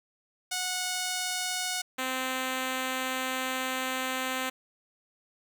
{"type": "tone pair in turn", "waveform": "5% pulse", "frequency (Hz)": [733, 259.2], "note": ["F#5", "C4"], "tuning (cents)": [-16, -16], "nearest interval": "octave + tritone", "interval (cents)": 1800, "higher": "first", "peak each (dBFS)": -18, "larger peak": "neither", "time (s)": [[0.51, 1.82], [1.98, 4.5]], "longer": "second", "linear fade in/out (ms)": 10, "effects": []}